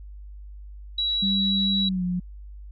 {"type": "tone", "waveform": "sine", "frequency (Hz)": 3898, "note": "B7", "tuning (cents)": -23, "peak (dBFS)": -22, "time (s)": [0.98, 1.89], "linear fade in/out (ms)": 5}
{"type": "tone with pitch glide", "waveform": "sine", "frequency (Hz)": [196.4, 179.06], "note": ["G3", "F3"], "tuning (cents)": [4, 44], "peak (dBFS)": -23, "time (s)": [1.22, 2.2], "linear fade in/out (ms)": 10, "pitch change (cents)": -160, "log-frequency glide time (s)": [1.82, 2.04]}
{"effects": ["added 50 Hz sine -38 dBFS peak until 2.71 s"]}